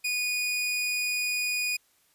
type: tone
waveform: sawtooth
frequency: 2465 Hz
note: D#7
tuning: 17 cents flat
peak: -23 dBFS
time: 0.04-1.77 s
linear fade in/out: 10 ms
effects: white hiss -66 dBFS RMS until 2.14 s + resampled to 32000 Hz